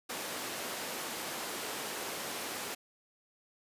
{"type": "high-pass noise", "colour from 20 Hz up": "pink", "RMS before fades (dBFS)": -39, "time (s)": [0.09, 2.75], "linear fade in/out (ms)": 10, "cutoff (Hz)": 320, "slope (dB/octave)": 12, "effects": ["resampled to 32000 Hz"]}